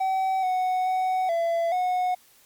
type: tone with pitch steps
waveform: triangle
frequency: 762 / 740 / 746 / 673 / 730 Hz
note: G5 / F#5 / F#5 / E5 / F#5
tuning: -49 / 0 / +14 / +36 / -24 cents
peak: -20 dBFS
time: 0-2.15 s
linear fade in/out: 10 ms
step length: 430 ms
effects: white hiss -57 dBFS RMS until 2.45 s + Opus 48 kbps